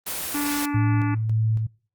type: noise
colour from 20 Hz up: white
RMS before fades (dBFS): -29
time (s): 0.06-0.66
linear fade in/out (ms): 10
type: harmonic tone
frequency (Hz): 290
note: D4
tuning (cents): -22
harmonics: 1 / 3 / 4 / 5 / 6 / 7 / 8 / 9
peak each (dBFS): -24 / -34 / -36 / -38 / -40 / -41 / -42 / -43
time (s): 0.34-1.15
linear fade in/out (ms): 10
type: tone with tremolo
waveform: sine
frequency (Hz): 110.5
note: A2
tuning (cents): +8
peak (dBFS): -18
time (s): 0.74-1.67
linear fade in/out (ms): 10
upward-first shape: square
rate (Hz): 1.8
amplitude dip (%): 35
effects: noise-tail reverb RT60 0.4 s tail -25 dB re dry + Opus 24 kbps